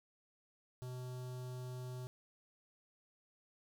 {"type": "tone with notch filter", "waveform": "square", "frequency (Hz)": 126.1, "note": "B2", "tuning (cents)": 36, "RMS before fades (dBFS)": -45, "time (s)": [0.82, 2.07], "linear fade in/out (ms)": 0, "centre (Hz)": 2100, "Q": 0.95, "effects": []}